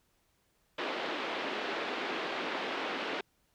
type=band-pass noise; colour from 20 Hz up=pink; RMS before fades=-36 dBFS; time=0.78-3.21 s; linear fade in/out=5 ms; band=280 to 3600 Hz; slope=24 dB/octave; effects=pink hiss -73 dBFS RMS until 3.54 s